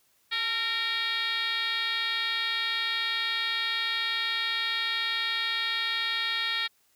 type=tone with frequency modulation; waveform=sine; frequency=2800 Hz; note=F7; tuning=4 cents sharp; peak=-25 dBFS; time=0.31-6.68 s; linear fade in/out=20 ms; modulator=479 Hz; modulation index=2.8; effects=tanh soft clip ceiling -22 dBFS + white hiss -67 dBFS RMS until 6.95 s